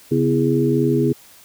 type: tone cluster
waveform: sine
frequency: 138 / 249 / 332.4 / 413 Hz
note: C#3 / B3 / E4 / G#4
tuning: -7 / +14 / +15 / -10 cents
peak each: -20 dBFS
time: 0.11-1.13 s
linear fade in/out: 10 ms
effects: white hiss -47 dBFS RMS until 1.44 s